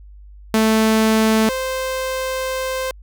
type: tone pair in turn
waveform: sawtooth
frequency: 220 / 520.8 Hz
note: A3 / C5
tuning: 0 / -8 cents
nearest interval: octave + minor third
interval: 1492 cents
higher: second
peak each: -9 / -17 dBFS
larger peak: first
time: 0.54-1.49 / 1.49-2.91 s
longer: second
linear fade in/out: 2 ms
effects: added 50 Hz sine -38 dBFS peak until 3.02 s